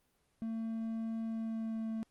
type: tone with pitch glide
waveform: triangle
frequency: 225.1 to 222.5 Hz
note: A3 to A3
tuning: +40 to +20 cents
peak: -33 dBFS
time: 0.42-2.03 s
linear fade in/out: 0 ms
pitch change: -20 cents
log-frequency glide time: 1.21-1.92 s
effects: pink hiss -75 dBFS RMS until 2.1 s + Opus 32 kbps